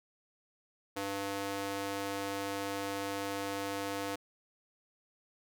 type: tone with high-pass filter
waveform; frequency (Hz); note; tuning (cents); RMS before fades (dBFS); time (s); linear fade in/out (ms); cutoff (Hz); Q
square; 99.2; G2; +21; -37; 0.96-4.16; 10; 390; 0.96
effects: none